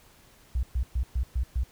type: tone bursts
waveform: sine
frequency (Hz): 61.74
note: B1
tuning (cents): 0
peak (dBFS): -23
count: 6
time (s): 0.55-1.636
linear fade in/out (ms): 5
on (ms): 81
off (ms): 120
effects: pink hiss -57 dBFS RMS until 1.71 s